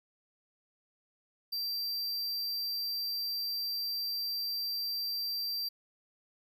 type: tone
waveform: square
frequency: 4703 Hz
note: D8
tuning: 2 cents sharp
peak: -33 dBFS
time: 1.52-5.69 s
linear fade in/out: 10 ms
effects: 12-bit